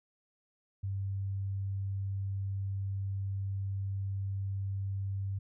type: tone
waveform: sine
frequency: 97.8 Hz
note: G2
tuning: 4 cents flat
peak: -32 dBFS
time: 0.83-5.39 s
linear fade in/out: 10 ms
effects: none